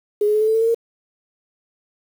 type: tone with pitch steps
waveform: sine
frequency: 415.3 / 421.6 / 428 / 434.4 / 441 / 447.7 / 454.5 / 461.3 Hz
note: G#4 / G#4 / A4 / A4 / A4 / A4 / A#4 / A#4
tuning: 0 / +26 / -48 / -22 / +4 / +30 / -44 / -18 cents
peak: -14 dBFS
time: 0.21-0.746 s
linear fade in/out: 5 ms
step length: 67 ms
effects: 7-bit